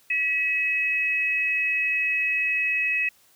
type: tone pair together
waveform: sine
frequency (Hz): 1952 / 2559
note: B6 / D#7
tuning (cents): -21 / +48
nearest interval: perfect fourth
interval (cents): 469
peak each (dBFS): -28 / -22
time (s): 0.1-3.09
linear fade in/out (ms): 5
effects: white hiss -59 dBFS RMS until 3.35 s